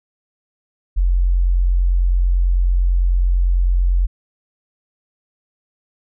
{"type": "tone", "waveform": "sine", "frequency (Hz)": 44.52, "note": "F1", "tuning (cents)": 34, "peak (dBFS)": -12, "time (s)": [0.96, 4.07], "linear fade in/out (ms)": 20, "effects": []}